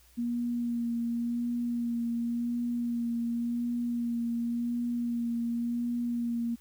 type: tone with vibrato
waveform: sine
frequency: 236.8 Hz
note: A#3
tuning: 27 cents sharp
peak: -28 dBFS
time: 0.17-6.56 s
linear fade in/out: 20 ms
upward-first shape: sine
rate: 0.91 Hz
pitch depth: 20 cents each way
effects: added 60 Hz sine -60 dBFS peak until 6.6 s + white hiss -62 dBFS RMS until 6.6 s